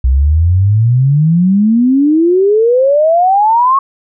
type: exponential sweep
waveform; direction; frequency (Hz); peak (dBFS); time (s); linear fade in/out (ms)
sine; up; 61.74 to 1109; -6; 0.04-3.79; 5
effects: none